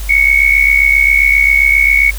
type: tone with amplitude modulation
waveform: sine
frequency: 2217 Hz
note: C#7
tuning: in tune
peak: -3 dBFS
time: 0.09-2.11 s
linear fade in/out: 10 ms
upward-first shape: sine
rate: 67.5 Hz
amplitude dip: 75%
effects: added 50 Hz sine -19 dBFS peak until 2.18 s + white hiss -31 dBFS RMS until 2.18 s